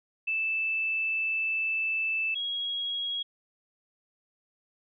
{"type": "tone pair in turn", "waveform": "sine", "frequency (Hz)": [2637, 3304], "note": ["E7", "G#7"], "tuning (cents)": [0, -10], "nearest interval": "major third", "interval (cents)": 390, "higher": "second", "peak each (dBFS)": [-26, -29], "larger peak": "first", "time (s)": [[0.27, 2.35], [2.35, 3.23]], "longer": "first", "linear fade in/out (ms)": 10, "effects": []}